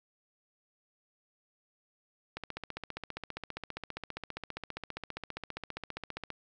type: click train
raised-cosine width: 0.3 ms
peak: -22 dBFS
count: 60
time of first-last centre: 2.37-6.303 s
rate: 15 Hz
effects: none